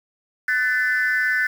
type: tone cluster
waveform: sine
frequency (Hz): 1501 / 1762 / 2031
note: F#6 / A6 / B6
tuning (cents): +24 / +2 / +48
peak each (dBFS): -20 / -20 / -26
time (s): 0.48-1.47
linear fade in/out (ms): 5
effects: tanh soft clip ceiling -12 dBFS + 7-bit